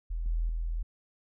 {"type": "tone with level steps", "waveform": "sine", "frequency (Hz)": 41.2, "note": "E1", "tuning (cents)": 0, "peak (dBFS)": [-30, -26, -29], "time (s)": [0.1, 0.83], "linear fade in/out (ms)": 10, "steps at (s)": [0.26, 0.49], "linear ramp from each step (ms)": 2, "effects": []}